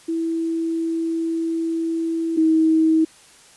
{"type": "tone pair in turn", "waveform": "sine", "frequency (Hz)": [328.8, 319.4], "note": ["E4", "D#4"], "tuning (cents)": [-4, 45], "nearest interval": "minor second", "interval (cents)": 51, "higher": "first", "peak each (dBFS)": [-20, -13], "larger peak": "second", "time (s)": [[0.08, 2.37], [2.37, 3.05]], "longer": "first", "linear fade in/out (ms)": 10, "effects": ["white hiss -49 dBFS RMS until 3.56 s", "resampled to 24000 Hz"]}